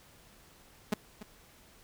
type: tone with echo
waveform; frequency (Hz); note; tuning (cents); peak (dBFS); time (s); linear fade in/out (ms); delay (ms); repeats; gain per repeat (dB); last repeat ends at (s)
sawtooth; 210.8; G#3; +26; -22; 0.92-0.94; 5; 290; 1; -15; 1.23
effects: pink hiss -59 dBFS RMS until 1.83 s